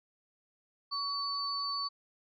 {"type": "tone pair together", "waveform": "sine", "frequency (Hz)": [1126, 4504], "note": ["C#6", "C#8"], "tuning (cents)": [27, 27], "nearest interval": "2 octaves", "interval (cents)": 2400, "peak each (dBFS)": [-36, -34], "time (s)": [0.91, 1.89], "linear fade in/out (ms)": 20, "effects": []}